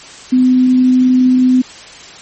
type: tone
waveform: sine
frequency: 254.3 Hz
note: C4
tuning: 49 cents flat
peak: -6 dBFS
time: 0.32-1.62 s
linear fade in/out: 10 ms
effects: white hiss -34 dBFS RMS until 2.21 s + MP3 32 kbps